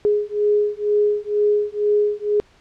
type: beating tone pair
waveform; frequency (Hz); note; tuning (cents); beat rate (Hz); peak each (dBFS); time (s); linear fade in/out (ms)
sine; 415.3 / 417.4; G#4 / G#4; 0 / +9; 2.1; -19; 0.05-2.4; 0
effects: pink hiss -54 dBFS RMS until 2.6 s + low-pass 5000 Hz 12 dB/octave